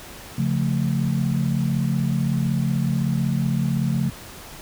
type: chord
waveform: sine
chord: Db augmented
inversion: none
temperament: equal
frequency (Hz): 138.59 / 174.61 / 220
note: Db3 / F3 / A3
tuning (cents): 0 / 0 / 0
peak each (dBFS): -22 / -24 / -25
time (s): 0.38-4.1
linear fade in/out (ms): 5
effects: pink hiss -40 dBFS RMS until 4.61 s